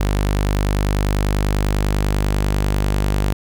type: tone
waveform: sawtooth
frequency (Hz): 50.1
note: G1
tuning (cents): +38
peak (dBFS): -12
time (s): 0-3.33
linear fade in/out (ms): 5
effects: none